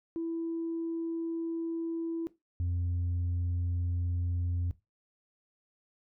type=tone pair in turn; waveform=sine; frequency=331 / 87.67 Hz; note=E4 / F2; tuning=+7 / +7 cents; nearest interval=octave + major seventh; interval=2300 cents; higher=first; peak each=-30 / -26 dBFS; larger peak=second; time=0.16-2.27 / 2.6-4.71 s; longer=neither; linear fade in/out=0 ms; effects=noise-tail reverb RT60 0.2 s tail -17 dB re dry + tanh soft clip ceiling -27 dBFS